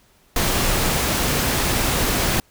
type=noise; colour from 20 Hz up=pink; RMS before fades=-20 dBFS; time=0.36-2.4 s; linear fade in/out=2 ms; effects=pink hiss -57 dBFS RMS until 2.5 s